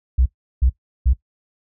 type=tone bursts; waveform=sine; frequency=62.7 Hz; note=B1; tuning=27 cents sharp; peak=-10 dBFS; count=3; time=0.18-1.134 s; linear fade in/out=10 ms; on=78 ms; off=360 ms; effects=noise-tail reverb RT60 0.1 s tail -18 dB re dry + tanh soft clip ceiling -8 dBFS